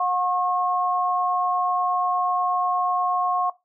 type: tone pair together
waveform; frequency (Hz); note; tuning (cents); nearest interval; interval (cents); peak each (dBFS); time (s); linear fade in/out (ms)
sine; 723.3 / 1085; F#5 / C#6; -39 / -37; perfect fifth; 702; -23; 0-3.5; 5
effects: noise-tail reverb RT60 0.2 s tail -17 dB re dry